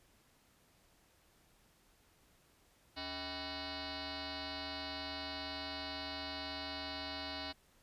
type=tone with frequency modulation; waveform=sine; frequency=1855 Hz; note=A#6; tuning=9 cents flat; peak=-40 dBFS; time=2.96-7.53 s; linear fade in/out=20 ms; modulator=356 Hz; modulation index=7.9; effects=pink hiss -69 dBFS RMS until 7.82 s + resampled to 32000 Hz